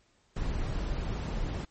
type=noise; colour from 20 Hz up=brown; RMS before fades=-32 dBFS; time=0.36-1.65 s; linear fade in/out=5 ms; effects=pink hiss -68 dBFS RMS until 1.7 s + MP3 32 kbps